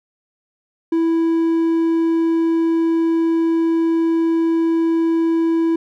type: tone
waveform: triangle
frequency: 329.5 Hz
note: E4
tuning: 1 cent flat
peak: -12 dBFS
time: 0.92-5.76 s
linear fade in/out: 5 ms
effects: none